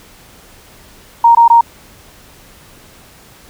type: tone bursts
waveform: sine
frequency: 932.3 Hz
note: A#5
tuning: in tune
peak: -3 dBFS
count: 3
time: 1.24-1.61 s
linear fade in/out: 5 ms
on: 110 ms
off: 20 ms
effects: pink hiss -42 dBFS RMS until 3.49 s